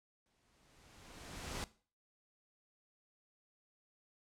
pink noise with exponential growth, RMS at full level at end -40 dBFS, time 0.26-1.64 s, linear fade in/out 0 ms, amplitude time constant 300 ms, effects noise-tail reverb RT60 0.4 s tail -18 dB re dry + low-pass 9000 Hz 12 dB/octave

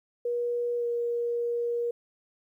sine tone with pitch glide, 480 to 474.2 Hz, B4 to A#4, -49 to +30 cents, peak -26 dBFS, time 0.25-1.91 s, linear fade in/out 5 ms, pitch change -21 cents, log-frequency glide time 0.77-0.85 s, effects 11-bit

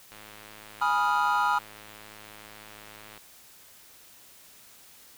click train, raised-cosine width 0.3 ms, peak -30 dBFS, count 325, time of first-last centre 0.12-3.177 s, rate 106 Hz
triangle chord, F half-diminished seventh, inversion first, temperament equal with one note detuned, 830.6 / 980.4 / 1244.5 / 1396.9 Hz, Ab5 / Cb6 / Eb6 / F6, 0 / -13 / 0 / 0 cents, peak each -26 / -25 / -26 / -27 dBFS, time 0.81-1.59 s, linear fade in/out 10 ms
effects white hiss -53 dBFS RMS until 5.17 s

